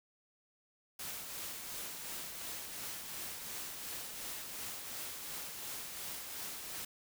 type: noise with tremolo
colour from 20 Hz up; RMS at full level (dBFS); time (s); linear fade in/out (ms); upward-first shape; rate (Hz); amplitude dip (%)
white; -42; 0.99-6.85; 5; triangle; 2.8; 40
effects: none